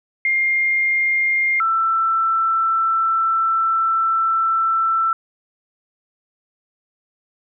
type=tone pair in turn; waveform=sine; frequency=2117 / 1333.6 Hz; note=C7 / E6; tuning=+20 / +20 cents; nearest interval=minor sixth; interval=800 cents; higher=first; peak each=-15 dBFS; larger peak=neither; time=0.25-1.6 / 1.6-5.13 s; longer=second; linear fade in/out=2 ms; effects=none